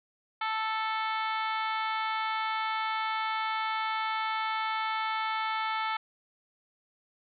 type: harmonic tone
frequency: 440 Hz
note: A4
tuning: in tune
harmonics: 2 / 3 / 4 / 5 / 6 / 7 / 8 / 9 / 10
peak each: -32 / -33 / -40 / -37 / -48 / -44 / -44 / -50 / -52 dBFS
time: 0.41-5.97 s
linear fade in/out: 5 ms
effects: none